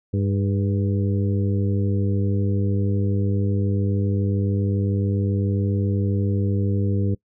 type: harmonic tone with a mistuned harmonic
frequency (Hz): 100.2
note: G2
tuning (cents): +38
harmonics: 1 / 2 / 3 / 4 / 5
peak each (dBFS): -20 / -26 / -30 / -32 / -34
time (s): 0.13-7.15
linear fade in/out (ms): 10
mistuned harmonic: 5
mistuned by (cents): -45
effects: noise-tail reverb RT60 0.1 s tail -23 dB re dry